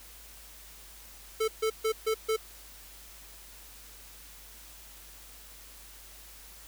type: tone bursts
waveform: square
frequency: 440 Hz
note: A4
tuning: in tune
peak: -26 dBFS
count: 5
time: 1.4-2.365 s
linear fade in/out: 10 ms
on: 81 ms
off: 140 ms
effects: added 50 Hz sine -54 dBFS peak until 6.67 s + white hiss -51 dBFS RMS until 6.67 s